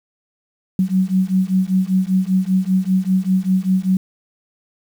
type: beating tone pair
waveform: sine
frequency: 185 / 190.1 Hz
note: F#3 / F#3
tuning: 0 / +47 cents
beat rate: 5.1 Hz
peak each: -17 dBFS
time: 0.79-3.97 s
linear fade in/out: 2 ms
effects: 7-bit